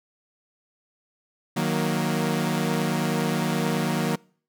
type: chord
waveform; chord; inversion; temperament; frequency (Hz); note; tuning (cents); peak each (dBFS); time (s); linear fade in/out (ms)
sawtooth; D# minor; none; equal with one note detuned; 155.56 / 185 / 234.4; D#3 / F#3 / A#3; 0 / 0 / +10; -23; 1.56-4.16; 10
effects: noise-tail reverb RT60 0.5 s tail -26 dB re dry